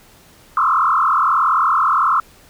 sine tone with frequency modulation, 1202 Hz, D6, 40 cents sharp, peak -12 dBFS, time 0.57-2.2 s, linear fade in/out 2 ms, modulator 41.3 Hz, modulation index 4.1, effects pink hiss -48 dBFS RMS until 2.49 s

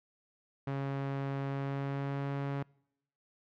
sawtooth tone with pitch glide, 137.7 to 139.78 Hz, C#3 to C#3, -11 to +15 cents, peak -29 dBFS, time 0.67-2.63 s, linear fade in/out 5 ms, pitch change +26 cents, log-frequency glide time 1.46-2.3 s, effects noise-tail reverb RT60 0.8 s tail -26 dB re dry + low-pass 2000 Hz 12 dB/octave

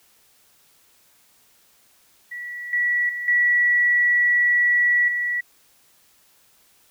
sine tone with level steps, 1942 Hz, B6, 30 cents flat, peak -30 / -18 / -26 / -15 / -21 dBFS, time 2.31-5.41 s, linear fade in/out 10 ms, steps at 2.73 / 3.09 / 3.28 / 5.08 s, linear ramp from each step 2 ms, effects white hiss -58 dBFS RMS until 6.9 s

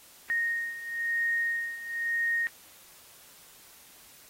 sine beating tone pair, 1858 / 1859 Hz, A#6 / A#6, -6 / -5 cents, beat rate 1 Hz, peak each -29 / -33 dBFS, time 0.3-2.47 s, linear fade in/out 0 ms, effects white hiss -54 dBFS RMS until 4.29 s + AAC 48 kbps

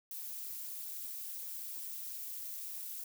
violet noise with amplitude modulation, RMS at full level -40 dBFS, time 0.11-3.04 s, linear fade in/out 2 ms, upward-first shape sine, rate 268 Hz, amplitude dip 70%, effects none

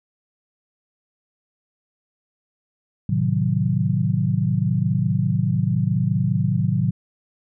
sine chord, A diminished seventh, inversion none, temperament equal, 110 / 130.81 / 155.56 / 185 Hz, A2 / C3 / Eb3 / Gb3, 0 / 0 / 0 / 0 cents, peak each -23 dBFS, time 3.09-6.91 s, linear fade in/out 5 ms, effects none

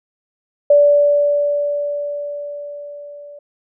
sine tone with level ramp, 580 Hz, D5, 22 cents flat, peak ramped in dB -6 to -34 dBFS, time 0.7-3.39 s, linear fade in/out 5 ms, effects none

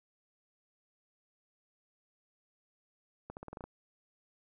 accelerating click train, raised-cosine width 1 ms, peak -29 dBFS, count 8, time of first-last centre 3.3-3.64 s, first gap 69 ms, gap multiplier 0.88, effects none

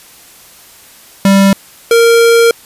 square tone pair in turn, 196 / 463.9 Hz, G3 / A#4, 0 / -8 cents, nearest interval octave + minor third, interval 1492 cents, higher second, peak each -5 dBFS, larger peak neither, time 1.25-1.53 / 1.91-2.51 s, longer second, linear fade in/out 2 ms, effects white hiss -39 dBFS RMS until 2.65 s + resampled to 32000 Hz

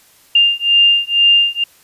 sine beating tone pair, 2800 / 2802.1 Hz, F7 / F7, +4 / +5 cents, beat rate 2.1 Hz, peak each -12 dBFS, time 0.35-1.64 s, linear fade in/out 5 ms, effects white hiss -49 dBFS RMS until 1.83 s + resampled to 32000 Hz

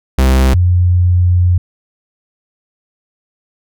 45% pulse / sine tone pair in turn, 65.41 / 89.21 Hz, C2 / F2, 0 / +37 cents, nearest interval perfect fourth, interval 537 cents, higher second, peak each -7 dBFS, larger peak neither, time 0.18-0.54 / 0.54-1.58 s, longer second, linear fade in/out 5 ms, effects none

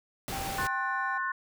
pink noise, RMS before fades -36 dBFS, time 0.28-0.67 s, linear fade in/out 0 ms
triangle tone, 784 Hz, G5, in tune, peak -34 dBFS, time 0.32-1.18 s, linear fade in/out 5 ms
sine chord, F# diminished, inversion second, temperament just, 1065.6 / 1480 / 1776 Hz, C6 / F#6 / A6, +31 / 0 / +16 cents, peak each -32 / -33 / -35 dBFS, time 0.58-1.32 s, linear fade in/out 5 ms
effects none

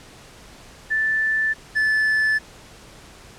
sine / triangle tone pair in turn, 1760 / 1742.8 Hz, A6 / A6, 0 / -17 cents, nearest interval unison, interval 17 cents, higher first, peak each -18 / -15 dBFS, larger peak second, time 0.9-1.54 / 1.75-2.39 s, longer neither, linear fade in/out 20 ms, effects pink hiss -45 dBFS RMS until 3.38 s + low-pass 9000 Hz 12 dB/octave

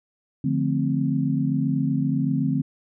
sine chord, D minor seventh, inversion none, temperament equal, 146.83 / 174.61 / 220 / 261.6 Hz, D3 / F3 / A3 / C4, 0 / 0 / 0 / 0 cents, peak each -24 / -28 / -28 / -24 dBFS, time 0.44-2.62 s, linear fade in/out 5 ms, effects none

